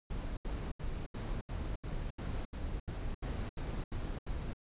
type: noise bursts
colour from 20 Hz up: brown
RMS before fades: -38 dBFS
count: 13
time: 0.1-4.534 s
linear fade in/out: 5 ms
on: 270 ms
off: 77 ms
effects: resampled to 8000 Hz